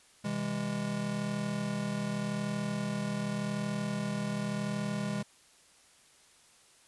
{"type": "chord", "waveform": "square", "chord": "C augmented", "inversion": "none", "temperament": "just", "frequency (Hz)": [130.81, 163.52, 204.4], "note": ["C3", "E3", "G#3"], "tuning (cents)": [0, -14, -27], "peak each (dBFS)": [-40, -39, -34], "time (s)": [0.24, 5.23], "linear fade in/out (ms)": 10, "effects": ["white hiss -61 dBFS RMS until 6.87 s", "resampled to 24000 Hz"]}